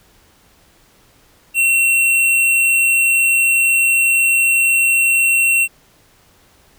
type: tone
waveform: square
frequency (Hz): 2722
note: F7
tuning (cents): -45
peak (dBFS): -12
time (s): 1.54-5.68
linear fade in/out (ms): 50
effects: pink hiss -52 dBFS RMS until 6.78 s